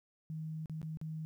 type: tone with dropouts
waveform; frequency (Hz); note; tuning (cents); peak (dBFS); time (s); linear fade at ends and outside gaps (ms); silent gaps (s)
sine; 157.7; D#3; +24; -38; 0.3-1.25; 0; 0.658-0.697 / 0.816-0.829 / 0.972-1.014
effects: 12-bit